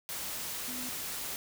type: tone in noise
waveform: sine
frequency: 250.3 Hz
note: B3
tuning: 23 cents sharp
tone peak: -42 dBFS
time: 0.68-0.89 s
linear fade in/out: 0 ms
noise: white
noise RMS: -38 dBFS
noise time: 0.09-1.36 s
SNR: -7 dB
effects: none